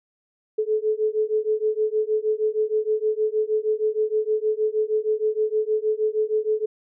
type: beating tone pair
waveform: sine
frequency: 428.3 / 434.7 Hz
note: A4 / A4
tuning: -47 / -21 cents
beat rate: 6.4 Hz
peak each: -23 dBFS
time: 0.58-6.66 s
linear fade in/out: 10 ms
effects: none